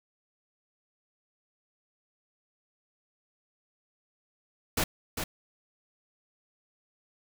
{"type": "noise with echo", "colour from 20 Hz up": "pink", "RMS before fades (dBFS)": -27, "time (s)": [4.77, 4.84], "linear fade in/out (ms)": 5, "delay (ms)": 400, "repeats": 1, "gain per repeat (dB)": -6, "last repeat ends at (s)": 5.24, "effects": []}